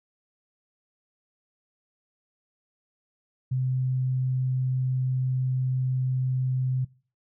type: tone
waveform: sine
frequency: 129 Hz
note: C3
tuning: 24 cents flat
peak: -23 dBFS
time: 3.51-6.85 s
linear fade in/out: 10 ms
effects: noise-tail reverb RT60 0.4 s tail -22 dB re dry